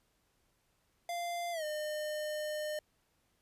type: tone with pitch glide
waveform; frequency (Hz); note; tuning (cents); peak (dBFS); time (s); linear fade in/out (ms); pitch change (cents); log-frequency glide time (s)
square; 693 to 606.8; F5 to D#5; -14 to -44; -36; 1.09-2.79; 2; -230; 1.52-1.64
effects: pink hiss -75 dBFS RMS until 3.41 s + resampled to 32000 Hz